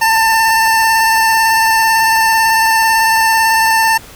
25% pulse tone with vibrato, 894 Hz, A5, 27 cents sharp, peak -5 dBFS, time 0.01-3.98 s, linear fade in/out 10 ms, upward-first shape sine, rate 18 Hz, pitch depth 17 cents each way, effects pink hiss -36 dBFS RMS until 4.15 s

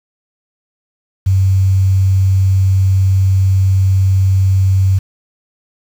sine tone with quantisation, 95.5 Hz, G2, 45 cents flat, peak -8 dBFS, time 1.26-4.99 s, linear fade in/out 10 ms, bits 6, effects none

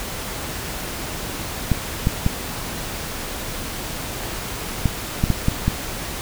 clicks, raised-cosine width 5 ms, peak -4 dBFS, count 8, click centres 1.717 / 2.071 / 2.264 / 4.857 / 5.239 / 5.303 / 5.484 / 5.68 s, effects pink hiss -29 dBFS RMS until 6.21 s

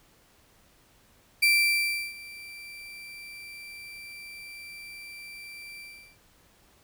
35% pulse tone with ADSR envelope, 2346 Hz, D7, 2 cents flat, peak -16 dBFS, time 1.42-6.18 s, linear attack 11 ms, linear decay 700 ms, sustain -23 dB, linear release 380 ms, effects pink hiss -61 dBFS RMS until 6.83 s

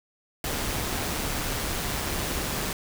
pink noise with amplitude modulation, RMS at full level -28 dBFS, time 0.44-2.73 s, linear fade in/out 2 ms, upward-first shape sine, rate 146 Hz, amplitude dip 30%, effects none

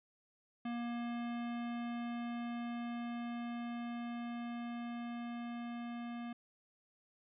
square tone with level ramp, 237.3 Hz, A#3, 31 cents sharp, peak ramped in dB -38 to -42 dBFS, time 0.65-6.33 s, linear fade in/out 5 ms, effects resampled to 8000 Hz

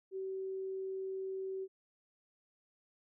sine tone, 382 Hz, G4, 45 cents flat, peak -37 dBFS, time 0.11-1.68 s, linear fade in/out 50 ms, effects none

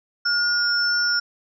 sine tone pair together, 1430 / 5399 Hz, F6 / E8, +41 / +41 cents, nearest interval octave + major seventh, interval 2300 cents, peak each -21 dBFS, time 0.25-1.2 s, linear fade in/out 10 ms, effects none

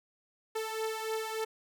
sawtooth beating tone pair, 440 / 443.4 Hz, A4 / A4, 0 / +13 cents, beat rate 3.4 Hz, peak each -31 / -34 dBFS, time 0.55-1.45 s, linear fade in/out 10 ms, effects none

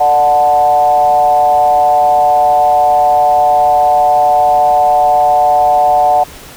sine tone with frequency modulation, 736 Hz, F#5, 9 cents flat, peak -6 dBFS, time 0-6.24 s, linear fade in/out 10 ms, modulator 144 Hz, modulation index 0.77, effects pink hiss -33 dBFS RMS until 6.56 s

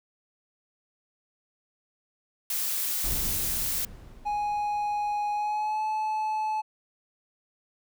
blue noise, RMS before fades -29 dBFS, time 2.5-3.85 s, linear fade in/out 2 ms
brown noise with exponential decay, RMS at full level -32 dBFS, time 3.04-5.94 s, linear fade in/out 1 ms, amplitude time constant 630 ms
triangle tone with pitch glide, 830.6 to 863.4 Hz, G#5 to A5, 0 to -33 cents, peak -24 dBFS, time 4.25-6.62 s, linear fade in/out 20 ms, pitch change +67 cents, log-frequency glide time 5.33-5.83 s
effects none

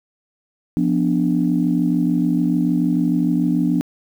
sine chord, B diminished, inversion second, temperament equal, 174.61 / 246.9 / 293.7 Hz, F3 / B3 / D4, 0 / 0 / 0 cents, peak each -19 dBFS, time 0.77-3.81 s, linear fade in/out 0 ms, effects tanh soft clip ceiling -6 dBFS + 8-bit

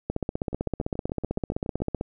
two click trains, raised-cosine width 2 ms, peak -13 / -21 dBFS, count 31 / 10, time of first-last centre 0.1-2.011 / 0.53-1.803 s, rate 15.7 / 7.07 Hz, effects none

